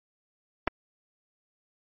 clicks, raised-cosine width 0.5 ms, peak -10 dBFS, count 2, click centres 0.675 / 0.678 s, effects MP3 48 kbps

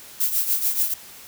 violet noise with tremolo, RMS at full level -19 dBFS, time 0.2-0.94 s, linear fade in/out 5 ms, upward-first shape triangle, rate 6.9 Hz, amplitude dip 75%, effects white hiss -43 dBFS RMS until 1.27 s

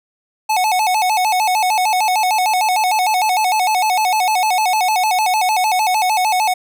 square tone with vibrato, 798 Hz, G5, 31 cents sharp, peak -14 dBFS, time 0.49-6.54 s, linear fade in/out 10 ms, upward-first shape square, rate 6.6 Hz, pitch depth 140 cents each way, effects none

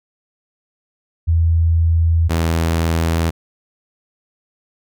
sine / sawtooth tone pair in turn, 82.7 / 82.38 Hz, E2 / E2, +6 / -1 cents, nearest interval unison, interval 7 cents, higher first, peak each -11 dBFS, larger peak neither, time 1.27-2.29 / 2.29-3.31 s, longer neither, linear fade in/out 20 ms, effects none

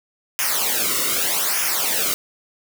white noise with flanger, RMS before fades -21 dBFS, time 0.39-2.14 s, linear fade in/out 0 ms, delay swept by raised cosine 0.24 to 1.24 ms, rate 0.82 Hz, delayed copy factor -0.8, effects none

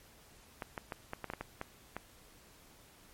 clicks, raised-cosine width 0.5 ms, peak -23 dBFS, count 10, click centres 0.622 / 0.778 / 0.922 / 1.134 / 1.243 / 1.301 / 1.336 / 1.41 / 1.614 / 1.966 s, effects pink hiss -60 dBFS RMS until 3.13 s + MP3 64 kbps

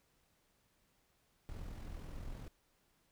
brown noise with amplitude modulation, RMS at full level -44 dBFS, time 1.49-2.48 s, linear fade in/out 0 ms, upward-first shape sine, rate 42.1 Hz, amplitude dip 40%, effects pink hiss -75 dBFS RMS until 3.11 s

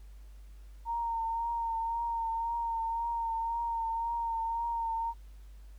sine tone with vibrato, 921 Hz, A#5, 21 cents flat, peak -30 dBFS, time 0.85-5.14 s, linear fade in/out 50 ms, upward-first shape triangle, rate 1.9 Hz, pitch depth 32 cents each way, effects added 50 Hz sine -47 dBFS peak until 5.78 s + pink hiss -67 dBFS RMS until 5.78 s

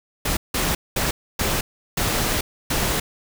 pink noise bursts at uneven times, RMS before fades -22 dBFS, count 6, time 0.25-0.37 / 0.54-0.75 / 0.96-1.11 / 1.39-1.61 / 1.97-2.41 / 2.7-3 s, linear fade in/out 5 ms, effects none

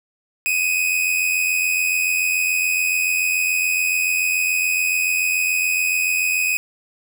45% pulse tone pair together, 2500 / 2587 Hz, D#7 / E7, +8 / -33 cents, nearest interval minor second, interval 59 cents, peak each -18 / -25 dBFS, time 0.46-6.57 s, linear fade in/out 0 ms, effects none

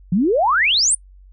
sine exponential sweep, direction up, 164.81 to 9650 Hz, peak -13 dBFS, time 0.12-0.95 s, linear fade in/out 5 ms, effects noise-tail reverb RT60 0.1 s tail -24 dB re dry + added 47 Hz sine -42 dBFS peak until 1.32 s

